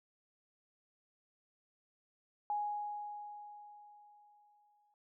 sine tone with exponential decay, 830.6 Hz, G#5, in tune, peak -32 dBFS, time 2.5-4.94 s, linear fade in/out 1 ms, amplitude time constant 530 ms, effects none

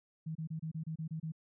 sine tone bursts, 159.4 Hz, D#3, 42 cents sharp, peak -36 dBFS, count 9, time 0.26-1.321 s, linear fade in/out 10 ms, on 93 ms, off 28 ms, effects none

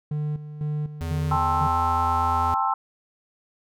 triangle tone with tremolo, 150 Hz, D3, 37 cents sharp, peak -22 dBFS, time 0.11-1.67 s, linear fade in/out 5 ms, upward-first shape square, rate 2 Hz, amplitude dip 70%
square tone with vibrato, 83.1 Hz, E2, 15 cents sharp, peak -28 dBFS, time 1.01-2.54 s, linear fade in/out 0 ms, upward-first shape square, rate 9.3 Hz, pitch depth 8 cents each way
sine chord, A minor seventh, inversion third, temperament just, 792 / 880 / 1056 / 1320 Hz, G5 / A5 / C6 / E6, +18 / 0 / +16 / +2 cents, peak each -26 dBFS, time 1.31-2.74 s, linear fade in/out 5 ms
effects none

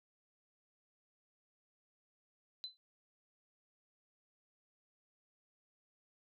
sine tone with exponential decay, 4033 Hz, B7, 36 cents sharp, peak -37 dBFS, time 2.64-2.77 s, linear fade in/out 0 ms, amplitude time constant 28 ms, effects none

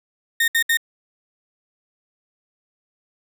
35% pulse tone bursts, 1840 Hz, A#6, 23 cents flat, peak -14 dBFS, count 3, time 0.4-0.772 s, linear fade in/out 5 ms, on 80 ms, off 66 ms, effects none

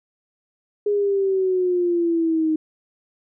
sine exponential sweep, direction down, 415.3 to 311.1 Hz, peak -17 dBFS, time 0.86-2.56 s, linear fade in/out 5 ms, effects none

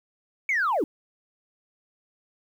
sine linear sweep, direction down, 2277 to 250 Hz, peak -20 dBFS, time 0.49-0.84 s, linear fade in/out 2 ms, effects tanh soft clip ceiling -18 dBFS + 9-bit

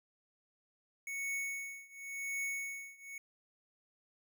square tone with tremolo, 2217 Hz, C#7, in tune, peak -35 dBFS, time 1.07-3.18 s, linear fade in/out 2 ms, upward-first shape triangle, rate 0.92 Hz, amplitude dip 95%, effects none

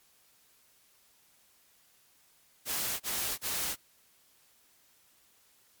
white noise bursts, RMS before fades -33 dBFS, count 3, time 2.65-3.762 s, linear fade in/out 50 ms, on 350 ms, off 31 ms, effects white hiss -65 dBFS RMS until 5.8 s + MP3 96 kbps

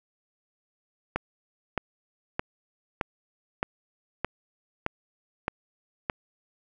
click train, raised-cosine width 0.5 ms, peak -11 dBFS, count 9, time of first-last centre 1.16-6.098 s, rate 1.62 Hz, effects none

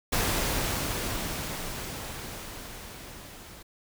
pink noise with level ramp, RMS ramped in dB -26 to -47 dBFS, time 0.12-3.63 s, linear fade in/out 10 ms, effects none

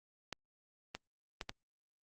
clicks, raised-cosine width 0.2 ms, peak -22 dBFS, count 4, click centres 0.327 / 0.95 / 1.412 / 1.494 s, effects Opus 48 kbps

